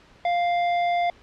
triangle tone with hard clipping, 698.5 Hz, F5, in tune, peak -22 dBFS, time 0.25-1.1 s, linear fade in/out 2 ms, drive 14 dB, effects pink hiss -53 dBFS RMS until 1.22 s + low-pass 4000 Hz 12 dB/octave

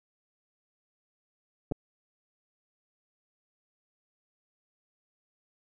clicks, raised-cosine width 2 ms, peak -21 / -17 dBFS, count 2, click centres 1.714 / 1.721 s, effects none

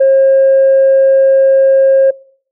sine tone, 538 Hz, C5, 48 cents sharp, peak -3 dBFS, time 0-2.11 s, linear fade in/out 10 ms, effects noise-tail reverb RT60 0.6 s tail -26 dB re dry + tanh soft clip ceiling -2 dBFS

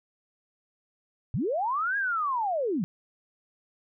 sine linear two-way sweep, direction up then down, 91.2 to 1661.2 to 154.2 Hz, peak -25 dBFS, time 1.34-2.84 s, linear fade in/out 0 ms, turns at 1.97 s, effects none

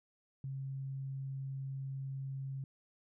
sine tone, 135.2 Hz, C#3, 43 cents flat, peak -38 dBFS, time 0.44-2.64 s, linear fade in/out 2 ms, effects none

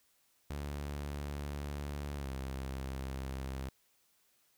sawtooth tone with pitch glide, 72.1 to 66.5 Hz, D2 to C2, -31 to +29 cents, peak -34 dBFS, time 0.5-3.69 s, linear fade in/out 5 ms, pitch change -140 cents, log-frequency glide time 2.16-2.29 s, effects white hiss -72 dBFS RMS until 4.57 s

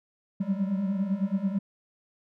triangle tone cluster, 186.2 / 194.6 / 204.1 Hz, F#3 / G3 / G#3, +11 / -12 / -30 cents, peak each -30 / -26 / -29 dBFS, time 0.4-1.59 s, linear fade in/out 10 ms, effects none

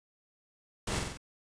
pink noise with echo, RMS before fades -34 dBFS, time 0.87-0.99 s, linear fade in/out 5 ms, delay 46 ms, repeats 4, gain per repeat -3 dB, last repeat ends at 1.174 s, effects resampled to 22050 Hz

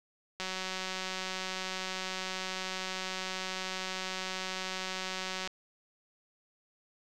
click train, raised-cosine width 0.2 ms, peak -19 dBFS, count 950, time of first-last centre 0.4-5.475 s, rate 187 Hz, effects none

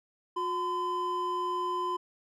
triangle tone pair together, 360 / 1018.2 Hz, F#4 / C6, -47 / -47 cents, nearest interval octave + tritone, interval 1800 cents, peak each -33 / -28 dBFS, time 0.36-1.97 s, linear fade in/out 10 ms, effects none

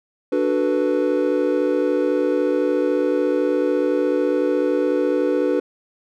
triangle chord, B minor seventh, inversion first, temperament equal, 293.7 / 370 / 440 / 493.9 Hz, D4 / F#4 / A4 / B4, 0 / 0 / 0 / 0 cents, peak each -20 / -21 / -23 / -19 dBFS, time 0.32-5.6 s, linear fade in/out 5 ms, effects none

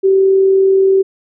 sine tone with amplitude modulation, 385.5 Hz, G4, 29 cents flat, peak -6 dBFS, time 0.03-1.03 s, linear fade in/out 20 ms, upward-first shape sine, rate 40.2 Hz, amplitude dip 25%, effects none

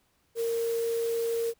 sine tone in noise, 461.9 Hz, A#4, 16 cents flat, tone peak -26 dBFS, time 0.35-1.54 s, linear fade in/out 50 ms, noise white, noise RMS -43 dBFS, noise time 0.35-1.54 s, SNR +14 dB, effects pink hiss -70 dBFS RMS until 1.59 s

